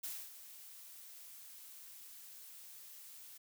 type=noise with ADSR envelope; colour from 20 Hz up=blue; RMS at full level=-42 dBFS; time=0.03-3.38 s; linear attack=11 ms; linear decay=250 ms; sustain=-12 dB; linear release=11 ms; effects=none